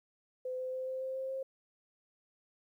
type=tone with pitch steps; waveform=sine; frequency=510 / 513.5 / 517.1 / 520.7 / 524.3 / 528 / 531.7 Hz; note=C5 / C5 / C5 / C5 / C5 / C5 / C5; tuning=-44 / -33 / -20 / -8 / +3 / +16 / +28 cents; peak=-35 dBFS; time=0.45-1.43 s; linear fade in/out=5 ms; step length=140 ms; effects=12-bit